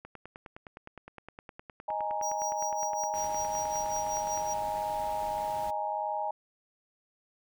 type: click train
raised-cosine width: 0.5 ms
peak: -29 dBFS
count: 43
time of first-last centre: 0.05-4.375 s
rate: 9.71 Hz
type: chord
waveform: sine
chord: D# suspended fourth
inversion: none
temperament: equal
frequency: 622.3 / 830.6 / 932.3 Hz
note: D#5 / G#5 / A#5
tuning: 0 / 0 / 0 cents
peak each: -36 / -32 / -36 dBFS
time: 1.88-6.31 s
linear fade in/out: 5 ms
type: tone with tremolo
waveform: square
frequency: 5740 Hz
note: F8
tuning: 47 cents sharp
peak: -34 dBFS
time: 2.22-4.54 s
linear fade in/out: 10 ms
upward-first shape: sine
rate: 5.3 Hz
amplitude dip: 85%
type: noise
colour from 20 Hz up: pink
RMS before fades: -47 dBFS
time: 3.14-5.71 s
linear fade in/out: 10 ms
effects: none